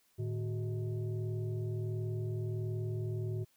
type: tone with frequency modulation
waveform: sine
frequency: 109.8 Hz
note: A2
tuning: 3 cents flat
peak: -33 dBFS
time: 0.18-3.45 s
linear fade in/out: 20 ms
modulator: 261 Hz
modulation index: 0.78
effects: white hiss -71 dBFS RMS until 3.56 s